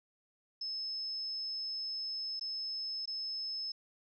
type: tone with dropouts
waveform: sine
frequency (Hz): 5210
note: E8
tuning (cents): -21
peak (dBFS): -36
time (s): 0.61-3.72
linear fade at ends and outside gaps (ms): 5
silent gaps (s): 2.396-2.41 / 3.057-3.075
effects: none